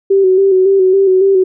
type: tone with vibrato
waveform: sine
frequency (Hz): 382.2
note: G4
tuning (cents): -44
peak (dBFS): -6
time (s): 0.1-1.44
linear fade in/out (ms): 10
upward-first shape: square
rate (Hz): 3.6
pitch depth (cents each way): 39
effects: none